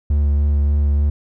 triangle tone with vibrato, 72.4 Hz, D2, 24 cents flat, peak -11 dBFS, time 0.1-1.1 s, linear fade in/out 5 ms, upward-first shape sine, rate 3.4 Hz, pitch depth 16 cents each way, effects none

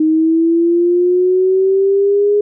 sine linear sweep, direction up, 311.1 to 415.3 Hz, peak -9 dBFS, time 0-2.41 s, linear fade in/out 5 ms, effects none

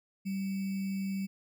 sine tone with sample-and-hold, 194 Hz, G3, 18 cents flat, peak -31 dBFS, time 0.25-1.27 s, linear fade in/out 20 ms, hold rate 2450 Hz, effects none

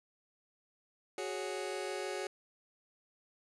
sawtooth chord, F# suspended second, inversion none, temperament just, 370 / 416.2 / 555 Hz, F#4 / G#4 / C#5, 0 / +4 / +2 cents, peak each -36 / -37 / -38 dBFS, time 1.18-2.27 s, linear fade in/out 2 ms, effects resampled to 24000 Hz

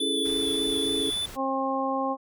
sine chord, A major seventh, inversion first, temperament just, 275 / 330 / 412.5 / 440 Hz, C#4 / E4 / G#4 / A4, -14 / +2 / -12 / 0 cents, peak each -31 / -33 / -32 / -33 dBFS, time 0-1.11 s, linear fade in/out 20 ms
square tone with vibrato, 3479 Hz, A7, 20 cents flat, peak -27 dBFS, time 0-1.26 s, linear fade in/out 5 ms, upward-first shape triangle, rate 3.5 Hz, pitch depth 14 cents each way
pink noise, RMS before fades -42 dBFS, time 0.24-1.37 s, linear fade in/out 20 ms
harmonic tone, 267.7 Hz, C4, 40 cents sharp, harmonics 1 / 2 / 3 / 4, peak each -30 / -30 / -30 / -30 dBFS, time 1.35-2.17 s, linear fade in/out 50 ms
effects none

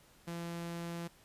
sawtooth tone, 170 Hz, F3, 46 cents flat, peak -35 dBFS, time 0.27-1.08 s, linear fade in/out 10 ms, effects pink hiss -63 dBFS RMS until 1.24 s + resampled to 32000 Hz

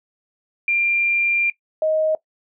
sine tone pair in turn, 2384 / 626.7 Hz, D7 / D#5, +25 / +12 cents, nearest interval octave + major seventh, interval 2313 cents, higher first, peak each -16 dBFS, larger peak neither, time 0.68-1.5 / 1.82-2.15 s, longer first, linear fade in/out 2 ms, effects noise-tail reverb RT60 0.1 s tail -18 dB re dry

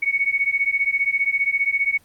sine beating tone pair, 2217 / 2232 Hz, C#7 / C#7, 0 / +11 cents, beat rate 15 Hz, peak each -21 / -21 dBFS, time 0.02-1.98 s, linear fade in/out 10 ms, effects pink hiss -56 dBFS RMS until 2.04 s + Opus 32 kbps

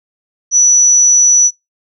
sine tone, 5920 Hz, F#8, in tune, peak -5 dBFS, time 0.51-1.51 s, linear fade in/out 50 ms, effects noise-tail reverb RT60 0.2 s tail -26 dB re dry

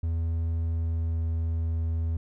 triangle tone with pitch glide, 82.41 to 81.89 Hz, E2 to E2, 0 to -11 cents, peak -23 dBFS, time 0.03-2.17 s, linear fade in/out 5 ms, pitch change -11 cents, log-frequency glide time 0.65-1.27 s, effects none

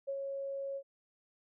sine tone with ADSR envelope, 550 Hz, C#5, 14 cents flat, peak -33 dBFS, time 0.07-0.83 s, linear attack 20 ms, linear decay 65 ms, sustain -3 dB, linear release 66 ms, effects none

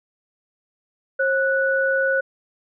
sine tone pair together, 536.9 / 1478 Hz, C5 / F#6, +45 / -2 cents, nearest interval octave + tritone, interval 1753 cents, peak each -20 dBFS, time 1.19-2.21 s, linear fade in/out 10 ms, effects none

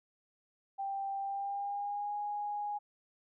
sine tone with pitch glide, 787 to 826.6 Hz, G5 to G#5, +7 to -8 cents, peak -34 dBFS, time 0.78-2.79 s, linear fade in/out 20 ms, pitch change +85 cents, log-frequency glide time 1.2-2.15 s, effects none

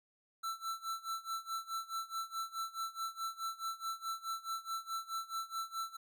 square tone with tremolo, 1334 Hz, E6, 20 cents sharp, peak -36 dBFS, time 0.43-5.97 s, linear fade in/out 10 ms, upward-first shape sine, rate 4.7 Hz, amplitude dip 90%, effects none

